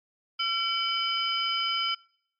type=tone cluster; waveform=sine; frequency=1357 / 2292 / 3044 / 4982 Hz; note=E6 / D7 / F#7 / D#8; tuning=+50 / -43 / +48 / +1 cents; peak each=-31 / -33 / -28 / -33 dBFS; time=0.39-1.95 s; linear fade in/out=10 ms; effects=noise-tail reverb RT60 0.7 s tail -26 dB re dry + MP3 48 kbps